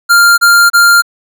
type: tone bursts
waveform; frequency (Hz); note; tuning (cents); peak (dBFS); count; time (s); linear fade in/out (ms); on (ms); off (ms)
square; 1396.9; F6; 0; -4; 3; 0.09-1.022; 20; 290; 31
effects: none